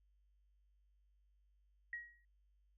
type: tone with exponential decay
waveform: sine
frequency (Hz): 1900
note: A#6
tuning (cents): +33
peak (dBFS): -39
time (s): 1.93-2.25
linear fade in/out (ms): 2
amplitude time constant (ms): 69
effects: added 50 Hz sine -70 dBFS peak until 2.77 s